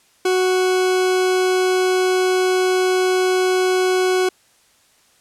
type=tone; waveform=40% pulse; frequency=370 Hz; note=F#4; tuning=in tune; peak=-14 dBFS; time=0.25-4.29 s; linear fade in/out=5 ms; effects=white hiss -56 dBFS RMS until 5.2 s + low-pass 10000 Hz 12 dB/octave